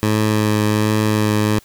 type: tone with vibrato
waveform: 15% pulse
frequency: 107 Hz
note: A2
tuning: 48 cents flat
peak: -8 dBFS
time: 0.03-1.59 s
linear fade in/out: 0 ms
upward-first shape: triangle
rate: 1.3 Hz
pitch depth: 16 cents each way
effects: white hiss -49 dBFS RMS until 1.64 s